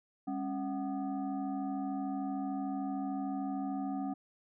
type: tone with frequency modulation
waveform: sine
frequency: 274.2 Hz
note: C#4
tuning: 19 cents flat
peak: -33 dBFS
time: 0.27-4.14 s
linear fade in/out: 10 ms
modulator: 475 Hz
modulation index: 0.95
effects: none